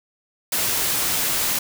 white noise, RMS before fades -22 dBFS, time 0.52-1.59 s, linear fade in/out 5 ms, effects none

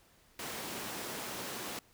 pink high-pass noise, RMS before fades -41 dBFS, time 0.39-1.79 s, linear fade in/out 2 ms, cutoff 210 Hz, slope 12 dB/octave, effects pink hiss -65 dBFS RMS until 1.93 s

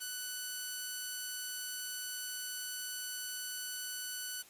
5% pulse tone, 1491 Hz, F#6, 13 cents sharp, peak -27 dBFS, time 0-4.43 s, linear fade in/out 20 ms, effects white hiss -59 dBFS RMS until 4.49 s + resampled to 32000 Hz

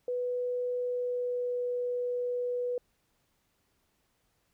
sine tone with pitch glide, 493.9 to 491.1 Hz, B4 to B4, 0 to -10 cents, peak -29 dBFS, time 0.08-2.78 s, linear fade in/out 2 ms, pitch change -10 cents, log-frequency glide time 0.75-1.62 s, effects pink hiss -74 dBFS RMS until 4.53 s

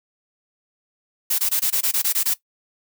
blue noise bursts, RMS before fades -20 dBFS, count 10, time 1.3-2.34 s, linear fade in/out 10 ms, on 86 ms, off 20 ms, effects noise-tail reverb RT60 0.1 s tail -17 dB re dry

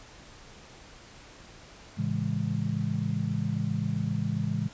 sine chord, A major seventh, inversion none, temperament just, 110 / 137.5 / 165 / 206.2 Hz, A2 / C#3 / E3 / G#3, 0 / -14 / +2 / -12 cents, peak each -32 dBFS, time 1.97-4.69 s, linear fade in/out 20 ms, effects pink hiss -50 dBFS RMS until 4.73 s + resampled to 16000 Hz

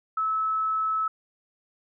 sine tone, 1300 Hz, E6, 24 cents flat, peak -23 dBFS, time 0.17-1.08 s, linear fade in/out 5 ms, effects none

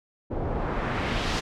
pink noise with low-pass filter sweep, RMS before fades -28 dBFS, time 0.3-1.41 s, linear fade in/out 20 ms, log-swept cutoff 530 to 5200 Hz, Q 1, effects none

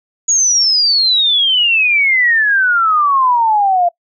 sine exponential sweep, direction down, 6780 to 684 Hz, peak -9 dBFS, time 0.28-3.89 s, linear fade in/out 10 ms, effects noise-tail reverb RT60 0.1 s tail -23 dB re dry

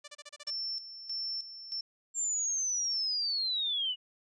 5% pulse tone bursts, 587 Hz, D5, 1 cent flat, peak -33 dBFS, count 7, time 0.04-0.506 s, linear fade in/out 10 ms, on 40 ms, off 31 ms
sine tone with tremolo, 5380 Hz, E8, 34 cents sharp, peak -33 dBFS, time 0.47-1.81 s, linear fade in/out 5 ms, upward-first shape square, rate 1.6 Hz, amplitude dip 70%
sine linear sweep, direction down, 7420 to 2886 Hz, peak -29 dBFS, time 2.14-3.96 s, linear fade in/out 50 ms
effects resampled to 22050 Hz

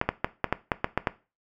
clicks, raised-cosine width 0.5 ms, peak -7 dBFS, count 9, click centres 0.014 / 0.09 / 0.245 / 0.443 / 0.526 / 0.718 / 0.844 / 0.976 / 1.072 s, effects noise-tail reverb RT60 0.3 s tail -17 dB re dry

